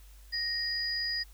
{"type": "tone pair together", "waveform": "sine", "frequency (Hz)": [1864.7, 4912], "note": ["A#6", "D#8"], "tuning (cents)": [0, -23], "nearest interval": "octave + perfect fourth", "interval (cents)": 1677, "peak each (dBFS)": [-35, -31], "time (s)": [0.32, 1.24], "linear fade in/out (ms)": 20, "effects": ["added 50 Hz sine -50 dBFS peak until 1.33 s", "white hiss -61 dBFS RMS until 1.33 s"]}